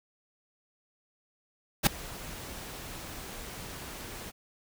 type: noise with ADSR envelope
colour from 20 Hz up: pink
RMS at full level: -19 dBFS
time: 1.83-4.32 s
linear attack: 37 ms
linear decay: 5 ms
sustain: -23 dB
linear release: 31 ms
effects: none